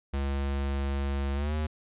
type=tone with pitch glide; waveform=square; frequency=69.3 to 76.89 Hz; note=C#2 to D#2; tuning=0 to -20 cents; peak=-28 dBFS; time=0.13-1.67 s; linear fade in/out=10 ms; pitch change=+180 cents; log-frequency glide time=1.34-1.55 s; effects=resampled to 8000 Hz